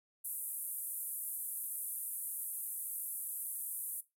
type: band-pass noise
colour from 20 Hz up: pink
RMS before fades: -41 dBFS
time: 0.24-4.01 s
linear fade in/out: 10 ms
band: 9500 to 14000 Hz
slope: 48 dB/octave
effects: noise-tail reverb RT60 0.2 s tail -17 dB re dry